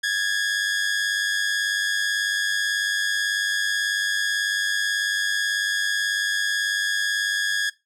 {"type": "tone pair together", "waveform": "sawtooth", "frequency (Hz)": [1651, 1749.2], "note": ["G#6", "A6"], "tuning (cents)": [-11, -11], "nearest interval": "minor second", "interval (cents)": 100, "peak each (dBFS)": [-19, -24], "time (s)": [0.03, 7.7], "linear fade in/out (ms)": 10, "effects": ["noise-tail reverb RT60 0.2 s tail -17 dB re dry", "low-pass 9000 Hz 12 dB/octave"]}